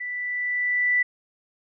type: tone with level ramp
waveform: sine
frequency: 1975.5 Hz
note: B6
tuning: in tune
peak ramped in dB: -29 to -17 dBFS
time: 0-1.03 s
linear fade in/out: 10 ms
effects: none